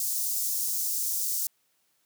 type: high-pass noise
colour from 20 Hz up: white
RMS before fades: -29 dBFS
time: 0-1.47 s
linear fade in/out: 2 ms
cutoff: 5600 Hz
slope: 24 dB/octave
effects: white hiss -71 dBFS RMS until 2.05 s + high-pass 100 Hz 12 dB/octave